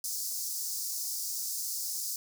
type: high-pass noise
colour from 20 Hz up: pink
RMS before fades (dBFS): -35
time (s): 0.04-2.16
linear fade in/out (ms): 2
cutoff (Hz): 4900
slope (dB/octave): 48
effects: none